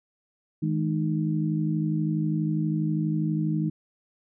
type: tone cluster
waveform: sine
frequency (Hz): 159.5 / 211.8 / 308.5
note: D#3 / G#3 / D#4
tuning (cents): +43 / +34 / -15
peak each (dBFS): -25 / -30 / -29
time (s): 0.62-3.7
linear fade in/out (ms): 10
effects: none